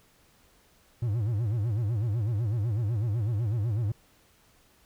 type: tone with vibrato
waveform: triangle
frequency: 110 Hz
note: A2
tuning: in tune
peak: -23 dBFS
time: 1.02-3.92 s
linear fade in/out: 5 ms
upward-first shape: sine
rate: 8 Hz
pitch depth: 190 cents each way
effects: pink hiss -62 dBFS RMS until 4.85 s